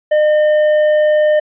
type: tone with tanh clipping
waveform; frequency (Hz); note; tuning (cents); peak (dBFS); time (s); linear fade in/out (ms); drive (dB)
sine; 607; D#5; -43; -10; 0.11-1.4; 10; 7
effects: resampled to 8000 Hz